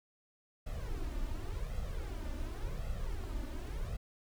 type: noise with flanger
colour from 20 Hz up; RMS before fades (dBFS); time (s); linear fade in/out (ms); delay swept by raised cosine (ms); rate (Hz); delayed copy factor
brown; -38; 0.66-3.97; 10; 1.5 to 3.4; 0.9; +0.75
effects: none